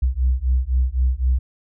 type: beating tone pair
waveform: sine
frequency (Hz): 61.74 / 65.64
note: B1 / C2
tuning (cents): 0 / +6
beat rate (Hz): 3.9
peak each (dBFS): -18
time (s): 0.02-1.39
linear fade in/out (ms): 10
effects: tanh soft clip ceiling -11 dBFS